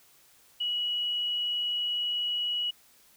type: tone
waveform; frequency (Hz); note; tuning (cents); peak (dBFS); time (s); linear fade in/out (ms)
sine; 2922; F#7; -22; -27; 0.6-2.71; 10
effects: white hiss -60 dBFS RMS until 3.16 s